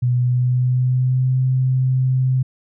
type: tone with pitch glide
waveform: sine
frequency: 123.47 to 129.53 Hz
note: B2 to C3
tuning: 0 to -17 cents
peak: -14 dBFS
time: 0.02-2.43 s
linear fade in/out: 10 ms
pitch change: +83 cents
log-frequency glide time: 0.14-1.4 s
effects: none